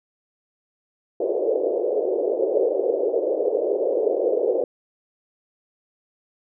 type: band-pass noise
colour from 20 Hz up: white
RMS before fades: -22 dBFS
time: 1.2-4.64 s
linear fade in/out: 2 ms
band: 370 to 560 Hz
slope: 48 dB/octave
effects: none